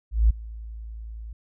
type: tone with ADSR envelope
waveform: sine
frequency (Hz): 55.3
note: A1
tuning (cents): +9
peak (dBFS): -12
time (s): 0.11-1.33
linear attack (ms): 190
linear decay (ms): 8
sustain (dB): -22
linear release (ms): 4
effects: none